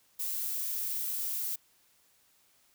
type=noise; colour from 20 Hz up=violet; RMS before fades=-34 dBFS; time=0.19-1.56 s; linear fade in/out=10 ms; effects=white hiss -67 dBFS RMS until 2.74 s